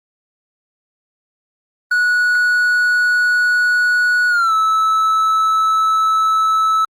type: tone with pitch glide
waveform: triangle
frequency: 1465 to 1305.2 Hz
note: F#6 to E6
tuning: -18 to -18 cents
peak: -10 dBFS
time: 1.91-6.85 s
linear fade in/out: 5 ms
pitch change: -200 cents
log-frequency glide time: 4.29-4.53 s
effects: Opus 24 kbps